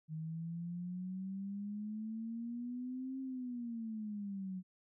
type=exponential two-way sweep; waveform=sine; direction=up then down; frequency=155.56 to 266.6 to 182.6 Hz; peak=-39 dBFS; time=0.08-4.63 s; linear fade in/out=50 ms; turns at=3.2 s; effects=none